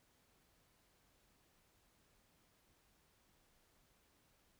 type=silence; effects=pink hiss -74 dBFS RMS until 4.59 s